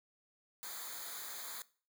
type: noise with comb filter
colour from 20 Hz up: white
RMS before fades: -45 dBFS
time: 0.63-1.62 s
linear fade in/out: 0 ms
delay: 0.36 ms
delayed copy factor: -0.9
effects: noise-tail reverb RT60 0.4 s tail -19 dB re dry